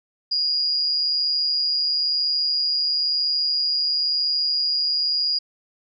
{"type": "tone with amplitude modulation", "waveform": "sine", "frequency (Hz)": 4863, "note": "D#8", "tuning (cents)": -40, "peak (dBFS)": -17, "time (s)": [0.31, 5.39], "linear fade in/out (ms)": 10, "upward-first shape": "sine", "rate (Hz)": 141, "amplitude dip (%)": 45, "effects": []}